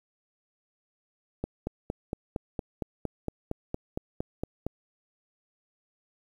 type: click train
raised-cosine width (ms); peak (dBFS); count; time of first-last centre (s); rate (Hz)
2; -17; 15; 1.44-4.666; 4.34
effects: 9-bit